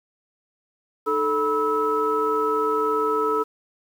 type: tone cluster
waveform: sine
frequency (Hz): 303.6 / 438.2 / 977 / 1301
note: D#4 / A4 / B5 / E6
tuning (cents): -42 / -7 / -19 / -23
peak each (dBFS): -31 / -22 / -28 / -23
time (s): 1.06-3.44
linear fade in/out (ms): 20
effects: tanh soft clip ceiling -9 dBFS + 8-bit